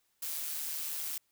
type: noise with amplitude modulation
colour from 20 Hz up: blue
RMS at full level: -35 dBFS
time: 0.22-1.18 s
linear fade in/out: 5 ms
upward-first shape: sine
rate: 154 Hz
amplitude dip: 50%
effects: white hiss -75 dBFS RMS until 1.31 s